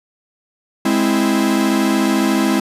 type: chord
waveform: 45% pulse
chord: Ab augmented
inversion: none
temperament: equal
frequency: 207.7 / 261.6 / 329.6 Hz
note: Ab3 / C4 / E4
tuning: 0 / 0 / 0 cents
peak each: -18 dBFS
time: 0.85-2.6 s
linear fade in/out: 5 ms
effects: resampled to 32000 Hz